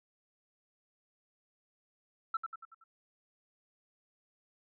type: tone with echo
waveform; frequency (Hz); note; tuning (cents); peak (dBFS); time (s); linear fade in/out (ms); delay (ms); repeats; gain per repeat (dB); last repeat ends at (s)
sine; 1331; E6; +16; -28; 2.34-2.37; 5; 94; 5; -6; 2.84
effects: tanh soft clip ceiling -26 dBFS